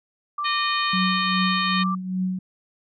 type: tone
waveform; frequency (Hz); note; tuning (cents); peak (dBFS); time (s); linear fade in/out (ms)
sine; 1174.7; D6; 0; -24; 0.38-1.95; 5
type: harmonic tone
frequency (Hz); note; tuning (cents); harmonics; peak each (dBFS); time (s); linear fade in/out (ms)
614; D#5; -23; 3 / 4 / 5 / 6 / 7; -28 / -29 / -30 / -31 / -31; 0.44-1.84; 20
type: tone with tremolo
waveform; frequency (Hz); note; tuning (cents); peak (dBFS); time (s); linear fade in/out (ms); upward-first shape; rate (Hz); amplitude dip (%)
sine; 185.4; F#3; +4; -20; 0.93-2.39; 5; triangle; 2.5; 70
effects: none